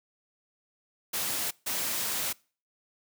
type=noise bursts at uneven times; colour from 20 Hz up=white; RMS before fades=-31 dBFS; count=2; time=1.13-1.51 / 1.66-2.33 s; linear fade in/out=10 ms; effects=noise-tail reverb RT60 0.4 s tail -25 dB re dry + high-pass 100 Hz 12 dB/octave